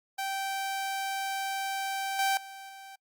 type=tone with level steps; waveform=sawtooth; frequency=779 Hz; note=G5; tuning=11 cents flat; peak=-27 / -21 / -39 / -41 dBFS; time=0.18-2.96 s; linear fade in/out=10 ms; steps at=2.19 / 2.37 / 2.69 s; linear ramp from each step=2 ms; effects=noise-tail reverb RT60 0.1 s tail -26 dB re dry + Opus 48 kbps